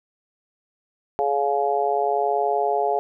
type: harmonic tone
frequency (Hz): 140.8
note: C#3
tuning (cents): +27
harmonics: 3 / 4 / 5 / 6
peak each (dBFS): -24 / -28 / -22 / -26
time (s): 1.19-2.99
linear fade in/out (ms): 0
effects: none